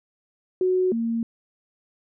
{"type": "tone pair in turn", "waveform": "sine", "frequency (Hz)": [369.1, 229.9], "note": ["F#4", "A#3"], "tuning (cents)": [-4, -24], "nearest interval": "minor sixth", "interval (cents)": 820, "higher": "first", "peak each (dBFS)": [-18, -22], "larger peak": "first", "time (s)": [[0.61, 0.92], [0.92, 1.23]], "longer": "neither", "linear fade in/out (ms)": 2, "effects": []}